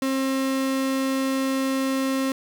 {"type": "tone", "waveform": "35% pulse", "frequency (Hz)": 266.9, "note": "C4", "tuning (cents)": 35, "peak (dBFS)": -20, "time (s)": [0.02, 2.32], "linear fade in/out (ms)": 2, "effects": ["10-bit"]}